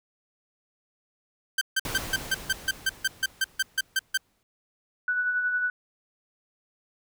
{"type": "tone bursts", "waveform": "sawtooth", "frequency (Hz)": 1557, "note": "G6", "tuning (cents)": -12, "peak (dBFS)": -18, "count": 15, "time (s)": [1.58, 4.175], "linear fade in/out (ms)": 5, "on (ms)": 33, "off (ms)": 150}
{"type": "noise with exponential decay", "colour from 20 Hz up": "pink", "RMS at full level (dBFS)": -32, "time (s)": [1.85, 4.43], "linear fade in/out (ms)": 1, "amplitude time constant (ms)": 560}
{"type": "tone with tremolo", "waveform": "sine", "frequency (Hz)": 1480, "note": "F#6", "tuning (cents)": 0, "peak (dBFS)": -22, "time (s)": [5.08, 5.7], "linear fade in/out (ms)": 2, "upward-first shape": "sine", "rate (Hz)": 11, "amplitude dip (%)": 40}
{"effects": []}